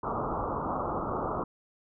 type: low-pass noise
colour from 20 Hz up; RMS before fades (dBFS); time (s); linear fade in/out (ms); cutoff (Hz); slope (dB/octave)
white; -32; 0.03-1.44; 5; 1300; 96
effects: none